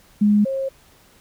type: tone pair in turn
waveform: sine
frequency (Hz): 207.7 / 537.5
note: G#3 / C5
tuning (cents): 0 / +47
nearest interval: octave + major third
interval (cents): 1647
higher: second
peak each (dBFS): -12 / -21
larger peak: first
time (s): 0.21-0.45 / 0.45-0.69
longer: neither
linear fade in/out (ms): 10
effects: pink hiss -53 dBFS RMS until 1.2 s